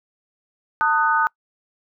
sine chord, D# diminished, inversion second, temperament just, 896 / 1244.5 / 1493.4 Hz, A5 / D#6 / F#6, +31 / 0 / +16 cents, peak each -20 dBFS, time 0.81-1.27 s, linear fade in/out 0 ms, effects noise-tail reverb RT60 0.1 s tail -25 dB re dry

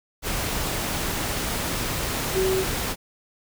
sine tone in noise, 378.2 Hz, F#4, 38 cents sharp, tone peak -20 dBFS, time 2.33-2.65 s, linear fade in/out 50 ms, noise pink, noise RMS -27 dBFS, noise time 0.22-2.96 s, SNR +4 dB, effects none

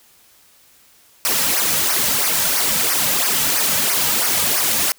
white noise with flanger, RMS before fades -18 dBFS, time 1.25-4.92 s, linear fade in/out 0 ms, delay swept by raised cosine 0.26 to 2.86 ms, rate 3 Hz, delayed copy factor -0.75, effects white hiss -52 dBFS RMS until 4.98 s

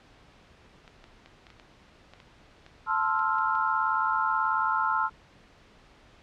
clicks, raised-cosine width 0.2 ms, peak -31 dBFS, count 12, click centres 0.878 / 1.041 / 1.26 / 1.468 / 1.503 / 1.598 / 2.136 / 2.202 / 2.664 / 3.193 / 3.385 / 3.553 s
sine chord, F major seventh, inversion first, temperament equal, 880 / 1046.5 / 1318.5 / 1396.9 Hz, A5 / C6 / E6 / F6, 0 / 0 / 0 / 0 cents, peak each -29 dBFS, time 2.86-5.1 s, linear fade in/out 50 ms
effects pink hiss -56 dBFS RMS until 6.22 s + low-pass 4000 Hz 12 dB/octave

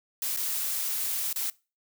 blue noise with dropouts, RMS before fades -30 dBFS, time 0.22-1.5 s, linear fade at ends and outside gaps 2 ms, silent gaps 0.364-0.371 / 1.329-1.359 s, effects noise-tail reverb RT60 0.3 s tail -22 dB re dry

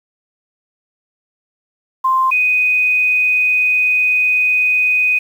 sine tone pair in turn, 1046.5 / 2496 Hz, C6 / D#7, 0 / +5 cents, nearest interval octave + minor third, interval 1505 cents, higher second, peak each -11 dBFS, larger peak neither, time 2.04-2.31 / 2.31-5.19 s, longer second, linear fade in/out 10 ms, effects 7-bit

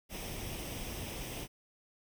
pink noise with comb filter, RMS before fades -41 dBFS, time 0.09-1.48 s, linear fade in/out 50 ms, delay 0.35 ms, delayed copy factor +0.55, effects none

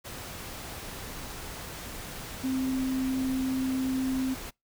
sine tone in noise, 261.6 Hz, C4, in tune, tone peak -26 dBFS, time 2.43-4.35 s, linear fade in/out 20 ms, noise pink, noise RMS -40 dBFS, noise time 0.04-4.51 s, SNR +11 dB, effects noise-tail reverb RT60 0.2 s tail -26 dB re dry

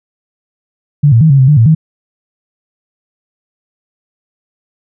sine tone with pitch steps, 145.5 / 114.8 / 159 / 137.7 / 130.8 / 149 / 113.5 / 158.2 Hz, D3 / A#2 / D#3 / C#3 / C3 / D3 / A#2 / D#3, -16 / -26 / +38 / -11 / 0 / +25 / -46 / +29 cents, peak -3 dBFS, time 1.03-1.75 s, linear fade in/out 10 ms, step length 90 ms, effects none

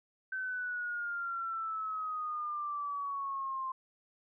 sine exponential sweep, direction down, 1539 to 1046.5 Hz, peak -34 dBFS, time 0.32-3.72 s, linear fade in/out 5 ms, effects none

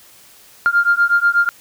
sine beating tone pair, 1396.9 / 1405.1 Hz, F6 / F6, 0 / +10 cents, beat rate 8.2 Hz, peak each -14 dBFS, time 0.66-1.49 s, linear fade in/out 0 ms, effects tanh soft clip ceiling -4 dBFS + white hiss -46 dBFS RMS until 1.6 s

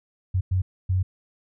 sine tone bursts at uneven times, 92.8 Hz, F#2, 6 cents sharp, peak -19 dBFS, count 3, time 0.34-0.41 / 0.51-0.62 / 0.89-1.03 s, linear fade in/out 10 ms, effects none

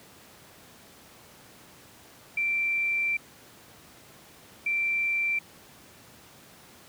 sine tone bursts at uneven times, 2349 Hz, D7, in tune, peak -24 dBFS, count 2, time 2.37-3.17 / 4.66-5.39 s, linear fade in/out 5 ms, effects pink hiss -52 dBFS RMS until 6.88 s + high-pass 100 Hz 12 dB/octave

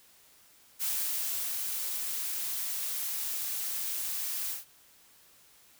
blue noise with ADSR envelope, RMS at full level -31 dBFS, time 0.79-4.65 s, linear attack 37 ms, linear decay 730 ms, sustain -3 dB, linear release 150 ms, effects white hiss -60 dBFS RMS until 5.79 s

